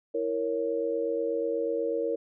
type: chord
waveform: sine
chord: A# diminished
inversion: second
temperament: equal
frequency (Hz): 329.6 / 466.2 / 554.4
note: E4 / A#4 / C#5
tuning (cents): 0 / 0 / 0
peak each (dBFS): -34 / -28 / -32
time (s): 0.14-2.16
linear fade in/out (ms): 10
effects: none